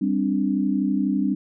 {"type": "chord", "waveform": "sine", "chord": "G suspended fourth", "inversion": "none", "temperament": "equal with one note detuned", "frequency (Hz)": [197.36, 261.6, 293.7], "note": ["G3", "C4", "D4"], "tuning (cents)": [12, 0, 0], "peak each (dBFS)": [-23, -24, -24], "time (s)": [0.01, 1.35], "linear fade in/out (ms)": 10, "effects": []}